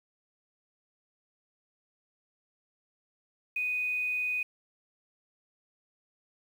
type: tone with quantisation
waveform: sine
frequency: 2489 Hz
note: D#7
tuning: in tune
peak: -28 dBFS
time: 3.56-4.43 s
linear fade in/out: 5 ms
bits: 9
effects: none